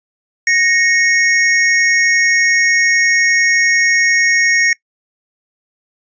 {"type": "tone pair together", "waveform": "square", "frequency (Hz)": [1864.7, 2196], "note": ["A#6", "C#7"], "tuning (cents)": [0, -17], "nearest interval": "minor third", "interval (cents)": 283, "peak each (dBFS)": [-13, -15], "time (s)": [0.47, 4.73], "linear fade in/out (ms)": 2, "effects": ["noise-tail reverb RT60 0.1 s tail -22 dB re dry", "resampled to 16000 Hz"]}